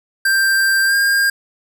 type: tone with pitch glide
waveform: square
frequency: 1578 to 1608.4 Hz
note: G6 to G6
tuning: +11 to +44 cents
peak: -13 dBFS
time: 0.25-1.3 s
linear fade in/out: 5 ms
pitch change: +33 cents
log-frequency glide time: 0.87-0.94 s
effects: none